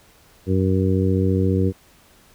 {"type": "harmonic tone", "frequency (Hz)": 94.5, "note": "F#2", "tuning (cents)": 37, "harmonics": [1, 2, 3, 4, 5], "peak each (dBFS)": [-19, -22, -24, -25, -26], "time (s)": [0.46, 1.73], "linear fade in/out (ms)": 50, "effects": ["pink hiss -53 dBFS RMS until 2.34 s"]}